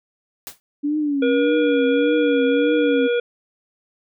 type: noise with exponential decay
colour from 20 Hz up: white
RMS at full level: -29 dBFS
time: 0.47-0.6 s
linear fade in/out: 0 ms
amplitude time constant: 27 ms
type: tone with vibrato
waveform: sine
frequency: 285.8 Hz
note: D4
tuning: 47 cents flat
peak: -18 dBFS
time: 0.83-3.08 s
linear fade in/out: 20 ms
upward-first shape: triangle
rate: 1.7 Hz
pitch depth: 130 cents each way
type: harmonic tone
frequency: 479.5 Hz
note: A#4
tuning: 49 cents sharp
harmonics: 1 / 3 / 5 / 7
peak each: -17 / -28 / -32 / -34 dBFS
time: 1.22-3.2 s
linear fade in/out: 5 ms
effects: none